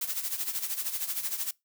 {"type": "noise with tremolo", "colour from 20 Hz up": "blue", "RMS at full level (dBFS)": -30, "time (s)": [0.01, 1.51], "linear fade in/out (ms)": 5, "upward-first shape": "sine", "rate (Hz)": 13, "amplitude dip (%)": 70, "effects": ["noise-tail reverb RT60 0.2 s tail -24 dB re dry"]}